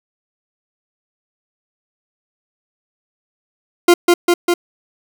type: tone with echo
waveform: 40% pulse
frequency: 349.2 Hz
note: F4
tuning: in tune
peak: -5 dBFS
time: 3.88-3.94 s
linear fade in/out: 5 ms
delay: 200 ms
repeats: 3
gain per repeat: -2 dB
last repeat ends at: 4.54 s
effects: none